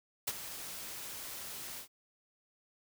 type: noise with ADSR envelope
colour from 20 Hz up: white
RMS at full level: -32 dBFS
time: 0.27-1.88 s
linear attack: 10 ms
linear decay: 36 ms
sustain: -12 dB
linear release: 98 ms
effects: none